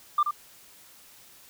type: tone with echo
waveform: sine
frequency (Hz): 1190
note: D6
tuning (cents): +22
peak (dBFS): -17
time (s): 0.18-0.23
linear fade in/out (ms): 5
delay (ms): 80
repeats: 1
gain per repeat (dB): -7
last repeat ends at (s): 0.31
effects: tanh soft clip ceiling -16 dBFS + white hiss -53 dBFS RMS until 1.49 s